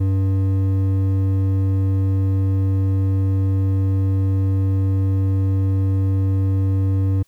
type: tone with hard clipping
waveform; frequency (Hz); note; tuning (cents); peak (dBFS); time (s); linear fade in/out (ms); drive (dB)
sine; 96.2; G2; -32; -17; 0-7.23; 10; 8
effects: white hiss -62 dBFS RMS until 7.27 s